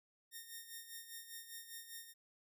5% pulse tone with tremolo, 1837 Hz, A#6, 26 cents flat, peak -36 dBFS, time 0.31-2.14 s, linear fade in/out 50 ms, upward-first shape sine, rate 5 Hz, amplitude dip 65%, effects none

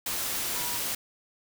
sine tone in noise, 967 Hz, B5, 37 cents flat, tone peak -40 dBFS, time 0.55-0.77 s, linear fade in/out 5 ms, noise white, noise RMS -31 dBFS, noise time 0.06-0.95 s, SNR -12 dB, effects none

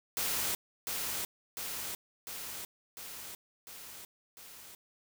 white noise with echo, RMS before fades -33 dBFS, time 0.17-0.55 s, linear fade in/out 0 ms, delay 700 ms, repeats 6, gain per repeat -3 dB, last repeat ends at 4.75 s, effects none

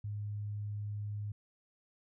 sine tone, 103.8 Hz, G#2, in tune, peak -36 dBFS, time 0.04-1.32 s, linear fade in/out 5 ms, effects none

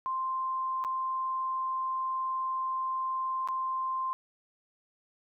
sine tone with dropouts, 1046.5 Hz, C6, in tune, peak -29 dBFS, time 0.06-4.13 s, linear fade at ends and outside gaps 0 ms, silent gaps 0.84-0.848 / 3.475-3.486 s, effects none

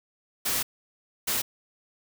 white noise bursts at uneven times, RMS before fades -27 dBFS, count 2, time 0.45-0.63 / 1.27-1.42 s, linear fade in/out 10 ms, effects none

